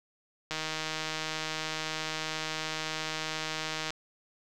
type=click train; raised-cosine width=0.2 ms; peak=-16 dBFS; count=534; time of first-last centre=0.51-3.905 s; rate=157 Hz; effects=none